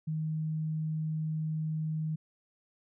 sine tone, 156.7 Hz, D#3, 13 cents sharp, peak -30 dBFS, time 0.07-2.16 s, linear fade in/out 10 ms, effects none

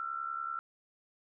sine tone with amplitude modulation, 1350 Hz, E6, 41 cents sharp, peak -31 dBFS, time 0-0.59 s, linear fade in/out 0 ms, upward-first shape sine, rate 70.4 Hz, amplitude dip 80%, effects none

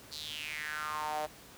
sawtooth tone with high-pass filter sweep, 152.4 Hz, D#3, 36 cents flat, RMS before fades -38 dBFS, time 0.11-1.27 s, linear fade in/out 20 ms, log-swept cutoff 4500 to 630 Hz, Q 5.6, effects pink hiss -53 dBFS RMS until 1.57 s + high-pass 60 Hz 12 dB/octave

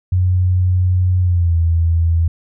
sine tone with pitch glide, 91.2 to 83.15 Hz, F#2 to E2, -24 to +16 cents, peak -11 dBFS, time 0.12-2.28 s, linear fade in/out 5 ms, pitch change -160 cents, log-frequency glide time 1.21-1.56 s, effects none

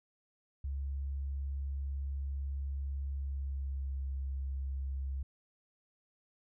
sine tone with pitch glide, 69 to 67.5 Hz, C#2 to C#2, -7 to -45 cents, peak -34 dBFS, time 0.64-5.23 s, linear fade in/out 5 ms, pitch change -38 cents, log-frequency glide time 3.14-4.02 s, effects none

